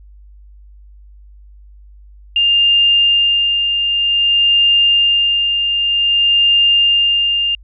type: tone with tremolo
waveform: sine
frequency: 2805 Hz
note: F7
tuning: 7 cents sharp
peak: -8 dBFS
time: 2.36-7.55 s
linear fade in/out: 2 ms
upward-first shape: sine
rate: 0.53 Hz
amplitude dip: 45%
effects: added 50 Hz sine -38 dBFS peak until 7.63 s